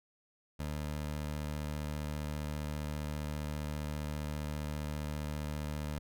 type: tone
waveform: 20% pulse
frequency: 75 Hz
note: D2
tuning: 37 cents sharp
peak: -31 dBFS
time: 0.59-5.99 s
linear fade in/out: 10 ms
effects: none